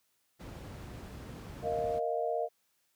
brown noise, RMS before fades -40 dBFS, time 0.39-2 s, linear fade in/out 20 ms
sine chord, Bb suspended fourth, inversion none, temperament equal, 466.2 / 622.3 / 698.5 Hz, Bb4 / Eb5 / F5, 0 / 0 / 0 cents, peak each -34 dBFS, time 1.62-2.49 s, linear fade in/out 50 ms
effects white hiss -75 dBFS RMS until 2.95 s + high-pass 80 Hz 12 dB/octave

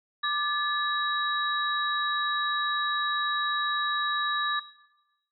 sine tone cluster, 1185 / 1725 / 3846 Hz, D6 / A6 / B7, +15 / -35 / -47 cents, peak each -29 dBFS, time 0.23-4.6 s, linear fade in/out 10 ms, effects noise-tail reverb RT60 1.0 s tail -17 dB re dry

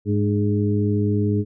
harmonic tone with a mistuned harmonic, 103.83 Hz, G#2, in tune, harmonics 1 / 2 / 3 / 4, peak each -20 / -23 / -25 / -26 dBFS, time 0.05-1.45 s, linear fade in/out 50 ms, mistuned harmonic 3, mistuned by -40 cents, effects none

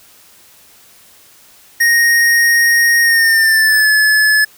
square tone with pitch glide, 1864.7 to 1719.8 Hz, A#6 to A6, 0 to -40 cents, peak -9 dBFS, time 1.8-4.45 s, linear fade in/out 10 ms, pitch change -140 cents, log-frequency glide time 3.02-3.89 s, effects white hiss -45 dBFS RMS until 4.57 s

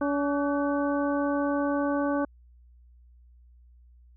harmonic tone with a mistuned harmonic, 285.4 Hz, D4, 49 cents flat, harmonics 1 / 2 / 3 / 4 / 5, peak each -26 / -29 / -35 / -35 / -37 dBFS, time 0.01-2.25 s, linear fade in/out 5 ms, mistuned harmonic 5, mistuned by +93 cents, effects added 60 Hz sine -52 dBFS peak until 4.16 s

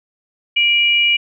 sine tone pair together, 2356 / 2900 Hz, D7 / F#7, +5 / -35 cents, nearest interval major third, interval 360 cents, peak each -14 dBFS, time 0.56-1.17 s, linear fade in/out 10 ms, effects none

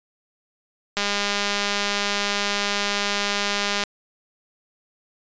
click train, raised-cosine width 0.2 ms, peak -6 dBFS, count 583, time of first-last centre 0.97-3.837 s, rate 203 Hz, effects resampled to 16000 Hz

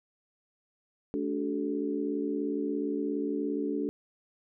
harmonic tone with a mistuned harmonic, 72 Hz, D2, 34 cents flat, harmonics 3 / 4 / 5 / 6, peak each -37 / -31 / -36 / -35 dBFS, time 1.14-3.89 s, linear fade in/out 0 ms, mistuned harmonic 5, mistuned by +70 cents, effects none

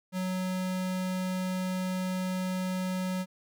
square tone, 185 Hz, F#3, in tune, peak -30 dBFS, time 0.12-3.26 s, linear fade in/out 50 ms, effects none

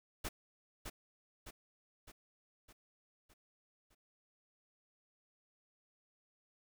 pink noise with echo, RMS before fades -40 dBFS, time 0.24-0.29 s, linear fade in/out 10 ms, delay 610 ms, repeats 6, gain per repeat -5 dB, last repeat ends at 3.95 s, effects none

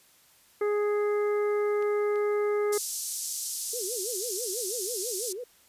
harmonic tone, 415.3 Hz, G#4, in tune, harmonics 1 / 2 / 3 / 4 / 5, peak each -24 / -42 / -37 / -45 / -42 dBFS, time 0.61-2.78 s, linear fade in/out 5 ms
clicks, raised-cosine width 0.2 ms, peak -31 / -33 dBFS, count 2, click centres 1.825 / 2.158 s
pink band-pass noise, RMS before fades -34 dBFS, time 2.72-5.33 s, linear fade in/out 10 ms, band 5600 to 12000 Hz, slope 24 dB/octave
sine tone with vibrato, 427.8 Hz, A4, 49 cents flat, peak -34 dBFS, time 3.73-5.44 s, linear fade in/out 5 ms, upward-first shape sine, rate 6.1 Hz, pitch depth 280 cents each way
effects white hiss -60 dBFS RMS until 5.68 s + resampled to 32000 Hz

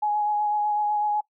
sine tone with vibrato, 837 Hz, G#5, 13 cents sharp, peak -21 dBFS, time 0.02-1.21 s, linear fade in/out 10 ms, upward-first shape sine, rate 8 Hz, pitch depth 16 cents each way, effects noise-tail reverb RT60 0.1 s tail -20 dB re dry

